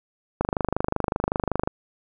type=click train; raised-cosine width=1 ms; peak=-8 dBFS; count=33; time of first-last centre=0.41-1.675 s; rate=25.3 Hz; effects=none